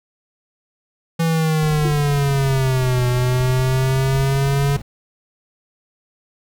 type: exponential two-way sweep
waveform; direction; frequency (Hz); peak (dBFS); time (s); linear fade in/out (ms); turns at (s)
square; down then up; 166 to 123.47 to 141.6; -16; 1.19-4.77; 10; 3.07
type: noise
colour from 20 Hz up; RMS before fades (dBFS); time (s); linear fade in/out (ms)
brown; -29; 1.62-4.82; 5
type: tone with exponential decay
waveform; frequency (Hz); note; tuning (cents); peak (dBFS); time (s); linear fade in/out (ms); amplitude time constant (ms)
sine; 348.7; F4; -3; -18; 1.85-1.99; 2; 30
effects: none

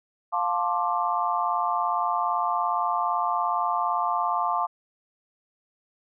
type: chord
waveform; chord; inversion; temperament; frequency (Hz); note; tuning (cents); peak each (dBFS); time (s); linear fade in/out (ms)
sine; D minor seventh; first; just; 704.8 / 881 / 1057.2 / 1174.7; F5 / A5 / C6 / D6; +16 / +2 / +18 / 0; -28; 0.32-4.67; 20
effects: none

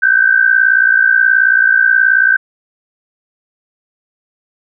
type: tone pair together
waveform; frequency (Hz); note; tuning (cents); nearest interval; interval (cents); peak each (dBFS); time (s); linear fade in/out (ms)
sine; 1523 / 1581.6; F#6 / G6; +50 / +15; minor second; 65; -10; 0.02-2.37; 10
effects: none

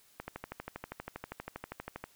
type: click train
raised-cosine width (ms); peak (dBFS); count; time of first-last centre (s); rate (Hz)
0.5; -24; 24; 0.2-2.04; 12.5
effects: white hiss -64 dBFS RMS until 2.15 s

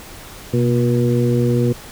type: harmonic tone with a mistuned harmonic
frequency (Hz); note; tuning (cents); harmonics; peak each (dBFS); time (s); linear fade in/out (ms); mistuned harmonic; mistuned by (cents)
120; B2; -49; 1 / 2 / 3 / 4; -16 / -19 / -21 / -22; 0.53-1.73; 10; 1; +66
effects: pink hiss -37 dBFS RMS until 1.91 s

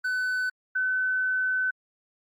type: tone pair in turn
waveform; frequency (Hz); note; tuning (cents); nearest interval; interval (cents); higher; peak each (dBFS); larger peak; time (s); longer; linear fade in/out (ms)
triangle / sine; 1506 / 1514.7; F#6 / F#6; +30 / +40; unison; 10; second; -23; neither; 0.04-0.5 / 0.75-1.71; second; 10
effects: Opus 48 kbps

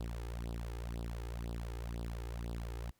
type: tone with flanger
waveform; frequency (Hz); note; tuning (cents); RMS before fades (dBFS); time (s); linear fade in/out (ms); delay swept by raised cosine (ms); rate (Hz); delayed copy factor
sawtooth; 57.9; A#1; -11; -41; 0-2.91; 5; 0.22 to 2.42; 2; +1
effects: pink hiss -75 dBFS RMS until 2.99 s

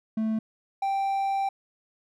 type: tone pair in turn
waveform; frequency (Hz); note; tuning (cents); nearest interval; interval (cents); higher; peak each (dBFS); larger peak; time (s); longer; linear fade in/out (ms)
triangle; 220 / 784; A3 / G5; 0 / 0; octave + minor seventh; 2200; second; -22; neither; 0.17-0.39 / 0.82-1.49; second; 5
effects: none

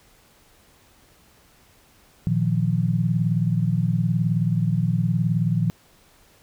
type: chord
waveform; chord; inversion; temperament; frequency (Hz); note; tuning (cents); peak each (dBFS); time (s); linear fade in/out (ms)
sine; Bb suspended fourth; none; equal; 116.54 / 155.56 / 174.61; Bb2 / Eb3 / F3; 0 / 0 / 0; -23; 2.27-5.7; 0
effects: pink hiss -56 dBFS RMS until 6.42 s

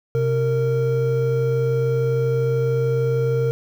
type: tone pair together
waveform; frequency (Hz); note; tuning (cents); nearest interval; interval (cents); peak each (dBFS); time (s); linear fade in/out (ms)
triangle; 129.56 / 461.7; C3 / A#4; -17 / -17; octave + minor seventh; 2200; -18; 0.15-3.51; 0
effects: 8-bit

